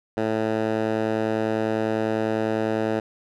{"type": "tone with band-pass filter", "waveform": "10% pulse", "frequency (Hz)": 110, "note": "A2", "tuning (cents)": 0, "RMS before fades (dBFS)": -24, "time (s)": [0.17, 3], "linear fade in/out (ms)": 5, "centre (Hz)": 520, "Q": 0.54, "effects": []}